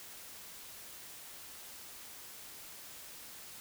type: silence
effects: white hiss -50 dBFS RMS until 3.6 s